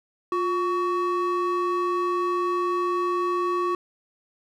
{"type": "ring-modulated tone", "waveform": "triangle", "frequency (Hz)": 740, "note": "F#5", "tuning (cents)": 0, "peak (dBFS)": -17, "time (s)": [0.32, 3.75], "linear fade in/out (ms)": 2, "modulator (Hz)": 386, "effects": []}